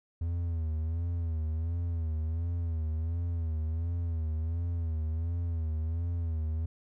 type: tone with vibrato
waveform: triangle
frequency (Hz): 82.1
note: E2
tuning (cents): -6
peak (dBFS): -27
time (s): 0.21-6.66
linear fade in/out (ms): 5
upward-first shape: sine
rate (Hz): 1.4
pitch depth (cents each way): 81
effects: none